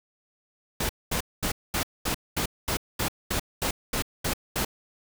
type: noise bursts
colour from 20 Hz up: pink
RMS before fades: -27 dBFS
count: 13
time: 0.8-4.649 s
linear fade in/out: 5 ms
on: 93 ms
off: 220 ms
effects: none